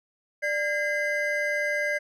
triangle tone cluster, 592 / 1619 / 2054 Hz, D5 / G#6 / C7, +14 / -45 / -33 cents, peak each -27 dBFS, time 0.42-1.99 s, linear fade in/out 20 ms, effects none

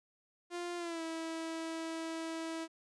sawtooth tone with pitch glide, 349.2 to 325.8 Hz, F4 to E4, 0 to -20 cents, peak -34 dBFS, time 0.5-2.68 s, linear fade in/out 50 ms, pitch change -120 cents, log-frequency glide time 0.77-1.02 s, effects resampled to 22050 Hz

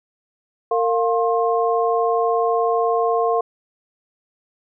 sine tone cluster, 458.3 / 702 / 1066 Hz, A#4 / F5 / C6, -29 / +9 / +32 cents, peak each -19 / -20 / -23 dBFS, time 0.71-3.41 s, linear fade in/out 5 ms, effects none

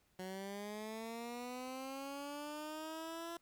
15% pulse linear sweep, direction up, 183.7 to 340.4 Hz, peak -37 dBFS, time 0.19-3.37 s, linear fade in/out 2 ms, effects pink hiss -75 dBFS RMS until 3.41 s

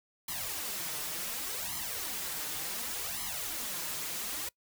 white noise with flanger, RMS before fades -37 dBFS, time 0.28-4.49 s, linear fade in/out 5 ms, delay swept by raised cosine 0.96 to 6.66 ms, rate 0.68 Hz, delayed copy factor +0.9, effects noise-tail reverb RT60 0.1 s tail -23 dB re dry

